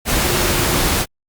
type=tone in noise; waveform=sine; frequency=354.7 Hz; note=F4; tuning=27 cents sharp; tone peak=-25 dBFS; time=0.22-0.89 s; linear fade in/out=50 ms; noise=pink; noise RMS=-17 dBFS; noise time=0.05-1.06 s; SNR=-11 dB; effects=Opus 48 kbps